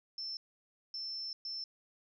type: tone bursts at uneven times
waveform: sine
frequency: 5330 Hz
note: E8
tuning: 18 cents sharp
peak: -38 dBFS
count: 3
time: 0.18-0.37 / 0.94-1.33 / 1.45-1.64 s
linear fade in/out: 2 ms
effects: none